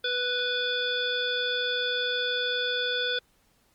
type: harmonic tone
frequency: 493.9 Hz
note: B4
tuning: in tune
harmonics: 1 / 3 / 5 / 7 / 9 / 10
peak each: -32 / -30 / -40 / -29 / -41 / -43 dBFS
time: 0.04-3.19 s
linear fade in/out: 5 ms
effects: pink hiss -66 dBFS RMS until 3.74 s + Opus 32 kbps